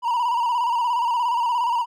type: tone with vibrato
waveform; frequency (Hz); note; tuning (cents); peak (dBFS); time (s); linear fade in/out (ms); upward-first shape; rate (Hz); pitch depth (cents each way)
triangle; 956; A#5; +43; -17; 0.02-1.86; 50; square; 17; 56
effects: none